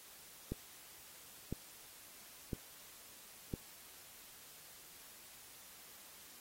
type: click train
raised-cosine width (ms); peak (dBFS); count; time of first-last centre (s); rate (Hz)
3; -25; 4; 0.52-3.538; 0.994
effects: white hiss -57 dBFS RMS until 6.4 s + AAC 48 kbps